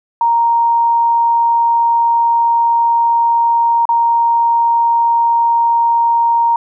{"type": "tone with dropouts", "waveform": "sine", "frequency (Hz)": 932.3, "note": "A#5", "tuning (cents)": 0, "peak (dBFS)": -9, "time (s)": [0.21, 6.56], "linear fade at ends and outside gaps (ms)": 2, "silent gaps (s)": [3.854, 3.89], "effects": []}